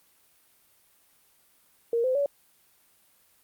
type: tone with pitch steps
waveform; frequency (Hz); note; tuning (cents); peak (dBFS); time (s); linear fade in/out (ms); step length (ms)
sine; 466.2 / 514.3 / 567.4; A#4 / C5 / C#5; 0 / -30 / +40; -22; 1.93-2.26; 2; 110
effects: white hiss -63 dBFS RMS until 3.43 s + Opus 32 kbps